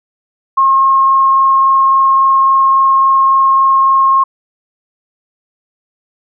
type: tone with frequency modulation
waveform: sine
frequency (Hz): 1076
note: C6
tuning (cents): +48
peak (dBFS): -6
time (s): 0.57-4.24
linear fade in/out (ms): 10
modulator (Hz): 23.6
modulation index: 0.28
effects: none